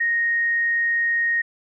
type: tone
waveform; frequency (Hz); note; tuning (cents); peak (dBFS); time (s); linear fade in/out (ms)
sine; 1864.7; A#6; 0; -18; 0-1.42; 10
effects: none